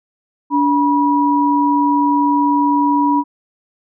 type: tone pair together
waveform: sine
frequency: 288.6 / 970 Hz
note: D4 / B5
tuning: -30 / -31 cents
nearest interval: octave + major sixth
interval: 2099 cents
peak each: -14 dBFS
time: 0.5-3.24 s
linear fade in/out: 50 ms
effects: none